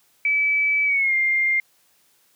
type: tone with pitch glide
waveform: sine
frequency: 2300 to 2109 Hz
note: D7 to C7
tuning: -37 to +13 cents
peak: -17 dBFS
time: 0.25-1.6 s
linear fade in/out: 2 ms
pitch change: -150 cents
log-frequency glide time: 0.85-1.14 s
effects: white hiss -61 dBFS RMS until 2.35 s + high-pass 100 Hz 12 dB/octave